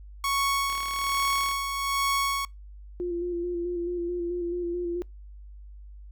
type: tone with tremolo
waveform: sawtooth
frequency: 1108.7 Hz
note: C#6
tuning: in tune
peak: -19 dBFS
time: 0.24-2.45 s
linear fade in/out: 2 ms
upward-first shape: sine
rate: 1.2 Hz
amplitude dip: 50%
type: click train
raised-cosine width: 0.2 ms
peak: -23 dBFS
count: 32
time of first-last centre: 0.7-1.514 s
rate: 38.1 Hz
type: tone with vibrato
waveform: sine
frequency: 348.7 Hz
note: F4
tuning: 3 cents flat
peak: -27 dBFS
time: 3-5.02 s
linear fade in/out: 0 ms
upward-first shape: square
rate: 4.6 Hz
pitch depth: 24 cents each way
effects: noise-tail reverb RT60 0.2 s tail -26 dB re dry + added 50 Hz sine -42 dBFS peak until 6.11 s